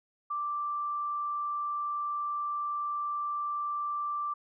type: tone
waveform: sine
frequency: 1174.7 Hz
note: D6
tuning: in tune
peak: -30 dBFS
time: 0.3-4.34 s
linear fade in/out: 10 ms
effects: none